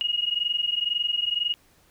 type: tone pair together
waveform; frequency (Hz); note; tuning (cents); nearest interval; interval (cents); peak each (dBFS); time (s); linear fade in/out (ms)
sine; 2867 / 2889; F7 / F#7; +45 / -42; unison; 13; -26; 0.01-1.54; 0
effects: pink hiss -60 dBFS RMS until 1.9 s